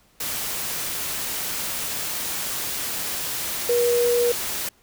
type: tone in noise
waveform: sine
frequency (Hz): 479.8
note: A#4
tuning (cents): +50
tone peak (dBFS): -17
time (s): 3.69-4.32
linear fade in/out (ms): 5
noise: white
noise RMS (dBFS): -28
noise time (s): 0.2-4.69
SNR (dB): +8
effects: pink hiss -59 dBFS RMS until 4.82 s